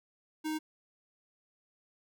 square tone, 311.1 Hz, D#4, in tune, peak -33 dBFS, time 0.44-0.59 s, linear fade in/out 20 ms, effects none

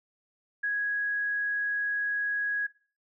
sine tone, 1661.2 Hz, G#6, in tune, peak -26 dBFS, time 0.63-2.67 s, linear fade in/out 10 ms, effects noise-tail reverb RT60 0.4 s tail -19 dB re dry

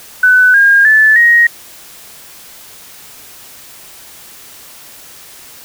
sine tone with pitch steps, 1501 / 1618.1 / 1744.2 / 1880.2 Hz, F#6 / G#6 / A6 / A#6, +24 / -46 / -16 / +14 cents, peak -4 dBFS, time 0.23-1.47 s, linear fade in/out 5 ms, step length 310 ms, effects white hiss -36 dBFS RMS until 5.64 s

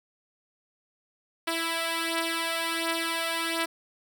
5% pulse beating tone pair, 329.6 / 331 Hz, E4 / E4, 0 / +7 cents, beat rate 1.4 Hz, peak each -21 / -17 dBFS, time 1.47-3.66 s, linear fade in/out 10 ms, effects none

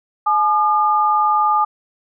sine tone pair together, 850.9 / 1210 Hz, G#5 / D#6, +42 / -49 cents, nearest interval tritone, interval 609 cents, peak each -16 / -15 dBFS, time 0.26-1.65 s, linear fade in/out 10 ms, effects none

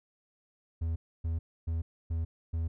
triangle tone bursts, 82 Hz, E2, 9 cents flat, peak -27 dBFS, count 5, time 0.81-2.68 s, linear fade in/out 10 ms, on 150 ms, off 280 ms, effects none

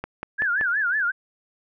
click train, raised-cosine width 0.5 ms, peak -15 dBFS, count 4, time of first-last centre 0.04-0.611 s, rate 5.25 Hz
sine tone with vibrato, 1563 Hz, G6, 6 cents flat, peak -20 dBFS, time 0.38-1.12 s, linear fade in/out 20 ms, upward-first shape sine, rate 5.5 Hz, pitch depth 200 cents each way
effects none

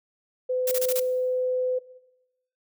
sine tone, 507 Hz, B4, 45 cents sharp, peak -23 dBFS, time 0.49-1.79 s, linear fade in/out 10 ms
blue noise bursts, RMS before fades -28 dBFS, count 5, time 0.67-0.999 s, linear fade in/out 5 ms, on 45 ms, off 26 ms
effects noise-tail reverb RT60 0.9 s tail -17 dB re dry

